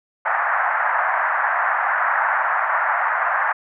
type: band-pass noise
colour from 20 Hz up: white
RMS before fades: -20 dBFS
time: 0.25-3.53 s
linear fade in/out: 10 ms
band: 680 to 1800 Hz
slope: 48 dB/octave
effects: none